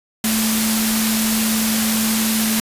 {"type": "tone in noise", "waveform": "sine", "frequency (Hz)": 220.2, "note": "A3", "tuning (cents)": 2, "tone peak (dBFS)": -18, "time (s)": [0.24, 2.6], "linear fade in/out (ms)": 2, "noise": "white", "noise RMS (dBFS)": -20, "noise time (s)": [0.24, 2.6], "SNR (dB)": -1, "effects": ["resampled to 32000 Hz"]}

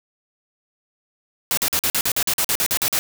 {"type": "noise bursts", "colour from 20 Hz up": "white", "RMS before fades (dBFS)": -20, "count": 14, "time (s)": [1.51, 2.99], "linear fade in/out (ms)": 0, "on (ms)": 63, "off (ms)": 46, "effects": []}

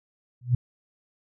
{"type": "tone with exponential growth", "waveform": "sine", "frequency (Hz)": 123.1, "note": "B2", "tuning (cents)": -5, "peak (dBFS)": -14, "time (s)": [0.41, 0.55], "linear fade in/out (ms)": 5, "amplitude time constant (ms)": 30, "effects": []}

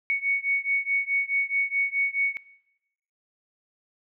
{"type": "beating tone pair", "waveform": "sine", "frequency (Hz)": [2223, 2227.7], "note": ["C#7", "C#7"], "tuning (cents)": [4, 8], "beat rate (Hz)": 4.7, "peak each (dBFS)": [-26, -27], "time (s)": [0.1, 2.37], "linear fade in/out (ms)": 0, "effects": ["noise-tail reverb RT60 0.9 s tail -21 dB re dry"]}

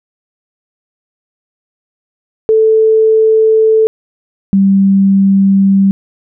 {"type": "tone pair in turn", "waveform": "sine", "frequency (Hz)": [440, 195.32], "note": ["A4", "G3"], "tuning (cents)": [0, -6], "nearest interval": "octave + major second", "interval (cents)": 1406, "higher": "first", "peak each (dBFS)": -5, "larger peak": "neither", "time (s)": [[2.49, 3.87], [4.53, 5.91]], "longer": "neither", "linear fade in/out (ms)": 0, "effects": []}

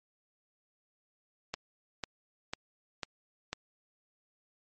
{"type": "click train", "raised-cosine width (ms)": 0.2, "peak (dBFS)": -17, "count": 5, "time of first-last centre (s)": [1.54, 3.53], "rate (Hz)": 2.01, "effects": ["MP3 32 kbps"]}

